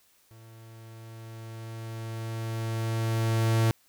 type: tone with level ramp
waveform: 45% pulse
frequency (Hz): 112.7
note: A2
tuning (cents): +42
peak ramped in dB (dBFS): -49 to -20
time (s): 0.31-3.71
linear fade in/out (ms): 0
effects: white hiss -64 dBFS RMS until 3.88 s